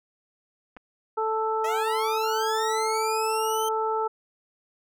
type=clicks; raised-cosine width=0.5 ms; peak=-30 dBFS; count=2; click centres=0.766 / 0.77 s
type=harmonic tone; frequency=440 Hz; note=A4; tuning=in tune; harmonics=1 / 2 / 3; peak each=-27 / -27 / -30 dBFS; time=1.17-4.08 s; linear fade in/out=10 ms
type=linear sweep; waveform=15% pulse; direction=up; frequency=622.3 to 3136 Hz; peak=-25 dBFS; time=1.64-3.69 s; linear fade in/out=5 ms
effects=none